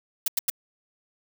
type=noise bursts; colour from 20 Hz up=blue; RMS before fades=-23 dBFS; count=3; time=0.26-0.501 s; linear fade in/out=5 ms; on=21 ms; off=89 ms; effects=none